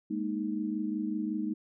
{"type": "chord", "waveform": "sine", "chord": "Ab suspended second", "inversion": "none", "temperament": "equal", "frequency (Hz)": [207.7, 233.1, 311.1], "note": ["Ab3", "Bb3", "Eb4"], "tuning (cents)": [0, 0, 0], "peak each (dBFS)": [-34, -36, -33], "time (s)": [0.1, 1.54], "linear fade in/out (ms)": 10, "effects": []}